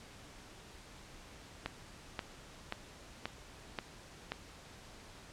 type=click train; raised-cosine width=0.3 ms; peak=-20 dBFS; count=6; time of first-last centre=1.66-4.32 s; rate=1.88 Hz; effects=pink hiss -54 dBFS RMS until 5.32 s + low-pass 8000 Hz 12 dB/octave